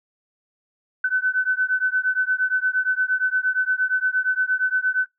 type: beating tone pair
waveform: sine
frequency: 1508 / 1516.6 Hz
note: F#6 / F#6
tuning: +32 / +42 cents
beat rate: 8.6 Hz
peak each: -22 dBFS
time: 1.04-5.06 s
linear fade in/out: 5 ms
effects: noise-tail reverb RT60 0.2 s tail -26 dB re dry